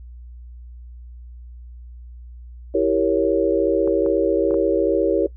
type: chord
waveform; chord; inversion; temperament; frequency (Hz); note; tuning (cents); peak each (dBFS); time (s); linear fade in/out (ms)
sine; E diminished seventh; none; equal; 329.6 / 392 / 466.2 / 554.4; E4 / G4 / Bb4 / Db5; 0 / 0 / 0 / 0; -21; 2.74-5.27; 10
type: clicks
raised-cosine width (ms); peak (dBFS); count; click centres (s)
1; -20; 4; 3.876 / 4.062 / 4.509 / 4.542
effects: noise-tail reverb RT60 0.1 s tail -20 dB re dry + added 60 Hz sine -36 dBFS peak until 5.36 s